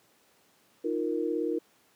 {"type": "chord", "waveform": "sine", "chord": "Eb suspended second", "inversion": "none", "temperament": "equal", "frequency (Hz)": [311.1, 349.2, 466.2], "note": ["Eb4", "F4", "Bb4"], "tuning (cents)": [0, 0, 0], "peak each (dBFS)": -31, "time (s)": [0.84, 1.59], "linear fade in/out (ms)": 10, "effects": ["pink hiss -64 dBFS RMS until 1.95 s", "high-pass 200 Hz 12 dB/octave"]}